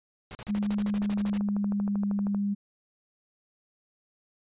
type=noise bursts; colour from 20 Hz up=pink; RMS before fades=-41 dBFS; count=14; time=0.31-1.377 s; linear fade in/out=0 ms; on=40 ms; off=39 ms
type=tone with pitch glide; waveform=sine; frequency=205.7 to 201.7 Hz; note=G#3 to G3; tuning=-16 to +50 cents; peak=-25 dBFS; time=0.48-2.55 s; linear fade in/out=20 ms; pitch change=-34 cents; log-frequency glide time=0.77-2.09 s
type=click train; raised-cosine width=1 ms; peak=-25 dBFS; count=24; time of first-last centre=0.55-2.347 s; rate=12.8 Hz
effects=resampled to 8000 Hz